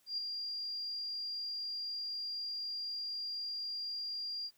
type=tone with ADSR envelope; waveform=sine; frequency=4786 Hz; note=D8; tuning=32 cents sharp; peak=-32 dBFS; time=0.06-4.51 s; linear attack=120 ms; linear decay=3 ms; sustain=-5 dB; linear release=53 ms; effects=white hiss -71 dBFS RMS until 4.57 s